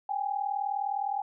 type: tone pair together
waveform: sine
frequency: 790.2 / 830 Hz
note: G5 / G#5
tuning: +14 / -1 cents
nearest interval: minor second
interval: 85 cents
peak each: -31 / -31 dBFS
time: 0.09-1.22 s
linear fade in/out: 5 ms
effects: none